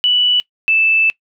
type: tone pair in turn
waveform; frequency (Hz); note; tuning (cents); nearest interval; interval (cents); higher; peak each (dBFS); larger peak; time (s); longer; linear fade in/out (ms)
sine; 2960 / 2637; F#7 / E7; 0 / 0; major second; 200; first; -10; neither; 0.04-0.4 / 0.68-1.1; second; 0
effects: noise-tail reverb RT60 0.1 s tail -21 dB re dry